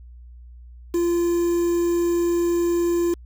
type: tone with quantisation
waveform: triangle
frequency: 344.3 Hz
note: F4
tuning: 25 cents flat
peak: -16 dBFS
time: 0.94-3.14 s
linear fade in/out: 5 ms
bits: 6
effects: added 60 Hz sine -40 dBFS peak until 3.25 s